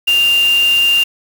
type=tone in noise; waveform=sine; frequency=2794 Hz; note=F7; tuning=in tune; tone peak=-9 dBFS; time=0.07-1.04 s; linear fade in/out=10 ms; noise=white; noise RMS=-26 dBFS; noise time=0.07-1.04 s; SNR=+14 dB; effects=none